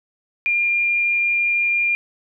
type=tone; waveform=sine; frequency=2402 Hz; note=D7; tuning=38 cents sharp; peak=-16 dBFS; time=0.46-1.95 s; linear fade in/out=0 ms; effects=none

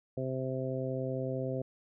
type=harmonic tone; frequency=130.81 Hz; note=C3; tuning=in tune; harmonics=1 / 2 / 3 / 4 / 5; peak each=-36 / -39 / -39 / -37 / -42 dBFS; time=0.17-1.62 s; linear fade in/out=5 ms; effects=none

